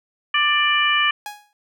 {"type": "harmonic tone", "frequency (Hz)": 591, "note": "D5", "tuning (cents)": 11, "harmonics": [2, 3, 4, 5], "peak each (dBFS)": [-21, -21, -21, -21], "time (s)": [0.34, 1.11], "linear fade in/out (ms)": 5}
{"type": "tone with exponential decay", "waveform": "sawtooth", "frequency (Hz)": 830.6, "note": "G#5", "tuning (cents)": 0, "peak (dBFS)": -23, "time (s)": [1.26, 1.53], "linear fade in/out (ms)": 1, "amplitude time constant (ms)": 57}
{"effects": []}